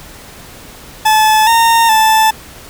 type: tone with pitch steps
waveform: 40% pulse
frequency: 866 / 919 / 878 Hz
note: A5 / A#5 / A5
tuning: -28 / -25 / -4 cents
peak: -6 dBFS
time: 1.05-2.31 s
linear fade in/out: 10 ms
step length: 420 ms
effects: pink hiss -35 dBFS RMS until 2.69 s